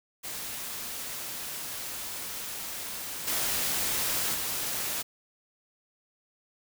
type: noise with level steps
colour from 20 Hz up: white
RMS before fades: -37 / -29 / -32 dBFS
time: 0.23-5.03 s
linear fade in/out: 20 ms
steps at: 3.27 / 4.34 s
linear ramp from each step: 10 ms
effects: none